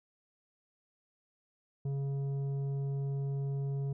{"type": "tone with tanh clipping", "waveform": "sine", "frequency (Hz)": 138.59, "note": "C#3", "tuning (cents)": 0, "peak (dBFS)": -33, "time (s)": [1.85, 3.93], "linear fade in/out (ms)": 5, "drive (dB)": 8, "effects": []}